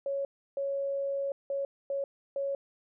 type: tone bursts at uneven times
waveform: sine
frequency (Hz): 554.4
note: C#5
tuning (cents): 0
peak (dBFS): -29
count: 5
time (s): 0.06-0.25 / 0.57-1.32 / 1.5-1.65 / 1.9-2.04 / 2.36-2.55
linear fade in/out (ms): 2
effects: none